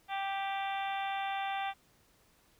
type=harmonic tone; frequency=392.1 Hz; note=G4; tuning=in tune; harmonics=2 / 3 / 4 / 5 / 6 / 7 / 8 / 9; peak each=-34 / -44 / -44 / -45 / -45 / -47 / -51 / -47 dBFS; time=0.08-1.74 s; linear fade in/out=50 ms; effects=pink hiss -67 dBFS RMS until 2.59 s